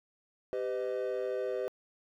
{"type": "chord", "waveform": "triangle", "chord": "G augmented", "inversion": "none", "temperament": "equal with one note detuned", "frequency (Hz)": [392, 505.7, 622.3], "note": ["G4", "B4", "D#5"], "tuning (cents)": [0, 41, 0], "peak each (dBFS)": [-33, -32, -36], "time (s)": [0.53, 1.68], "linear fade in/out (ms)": 0, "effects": ["tanh soft clip ceiling -23 dBFS"]}